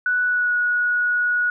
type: tone with pitch glide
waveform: sine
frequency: 1480 to 1458.8 Hz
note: F#6 to F#6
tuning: 0 to -25 cents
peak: -17 dBFS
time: 0.06-1.5 s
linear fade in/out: 2 ms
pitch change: -25 cents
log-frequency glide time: 0.24-0.56 s
effects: none